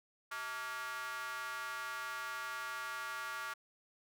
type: tone with high-pass filter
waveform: square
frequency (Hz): 127.7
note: C3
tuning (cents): -42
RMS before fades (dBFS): -42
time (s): 0.31-3.54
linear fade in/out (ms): 10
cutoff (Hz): 1300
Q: 3.9
effects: none